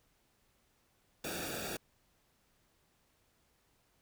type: noise with comb filter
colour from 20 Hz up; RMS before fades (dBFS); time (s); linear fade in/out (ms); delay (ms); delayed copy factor
pink; -40; 1.24-1.77; 5; 0.97; -0.85
effects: pink hiss -73 dBFS RMS until 4.01 s